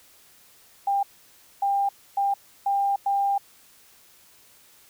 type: tone bursts at uneven times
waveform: sine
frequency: 797 Hz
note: G5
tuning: 28 cents sharp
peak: -20 dBFS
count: 5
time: 0.87-1.03 / 1.62-1.89 / 2.17-2.34 / 2.66-2.96 / 3.06-3.38 s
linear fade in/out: 5 ms
effects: white hiss -55 dBFS RMS until 4.89 s